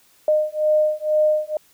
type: beating tone pair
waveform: sine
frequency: 611 / 613.1 Hz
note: D#5 / D#5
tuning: -32 / -26 cents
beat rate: 2.1 Hz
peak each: -19 dBFS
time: 0.28-1.57 s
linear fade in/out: 2 ms
effects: white hiss -56 dBFS RMS until 1.73 s